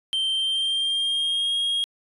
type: tone with pitch glide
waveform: triangle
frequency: 3132 to 3265 Hz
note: G7 to G#7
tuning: -2 to -30 cents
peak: -20 dBFS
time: 0.13-1.84 s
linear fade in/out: 0 ms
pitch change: +72 cents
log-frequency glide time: 0.32-1.56 s
effects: resampled to 32000 Hz